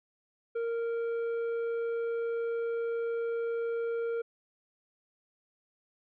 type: tone with tanh clipping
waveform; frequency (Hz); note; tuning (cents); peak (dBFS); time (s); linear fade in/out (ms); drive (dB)
sine; 463.6; A#4; -10; -31; 0.55-4.22; 10; 7
effects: none